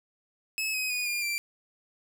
sawtooth tone with pitch steps, 2588 / 2527 / 2468 / 2411 / 2354 Hz, E7 / D#7 / D#7 / D7 / D7, -32 / +26 / -15 / +45 / +3 cents, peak -25 dBFS, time 0.58-1.38 s, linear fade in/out 0 ms, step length 160 ms, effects none

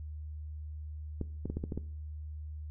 clicks, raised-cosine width 3 ms, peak -22 dBFS, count 7, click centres 1.213 / 1.456 / 1.5 / 1.57 / 1.639 / 1.722 / 1.776 s, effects noise-tail reverb RT60 0.5 s tail -18 dB re dry + added 76 Hz sine -39 dBFS peak until 2.7 s

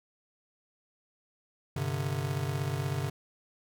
square chord, G suspended fourth, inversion none, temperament just, 98 / 130.67 / 147 Hz, G2 / C3 / D3, 0 / -2 / +2 cents, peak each -37 / -34 / -35 dBFS, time 1.76-3.1 s, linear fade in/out 5 ms, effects none

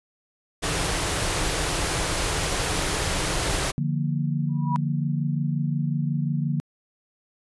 pink band-stop noise, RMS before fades -25 dBFS, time 0.62-3.72 s, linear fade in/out 20 ms, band 190 to 270 Hz, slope 96 dB/octave
sine chord, Bb major, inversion first, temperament equal with one note detuned, 146.83 / 172.51 / 233.1 Hz, D3 / F3 / Bb3, 0 / -21 / 0 cents, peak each -24 / -28 / -30 dBFS, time 3.78-6.6 s, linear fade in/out 0 ms
sine tone with exponential growth, 975 Hz, B5, 23 cents flat, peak -20 dBFS, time 4.49-4.76 s, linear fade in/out 0 ms, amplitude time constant 58 ms
effects resampled to 24000 Hz

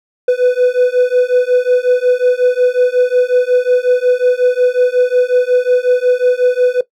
triangle beating tone pair, 495.3 / 500.8 Hz, B4 / B4, +5 / +24 cents, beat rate 5.5 Hz, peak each -10 dBFS, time 0.28-6.81 s, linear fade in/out 5 ms, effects noise-tail reverb RT60 0.1 s tail -17 dB re dry

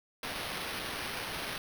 violet noise with sample-and-hold, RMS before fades -38 dBFS, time 0.23-1.58 s, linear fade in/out 2 ms, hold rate 7350 Hz, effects none

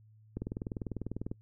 click train, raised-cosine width 3 ms, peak -23 dBFS, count 20, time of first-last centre 0.37-1.315 s, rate 20.1 Hz, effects noise-tail reverb RT60 0.1 s tail -26 dB re dry + added 108 Hz sine -57 dBFS peak until 1.41 s

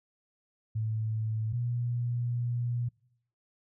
sine tone pair in turn, 110 / 120.48 Hz, A2 / B2, 0 / -42 cents, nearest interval major second, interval 158 cents, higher second, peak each -28 dBFS, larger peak neither, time 0.75-1.53 / 1.53-2.89 s, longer second, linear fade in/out 10 ms, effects noise-tail reverb RT60 0.8 s tail -26 dB re dry

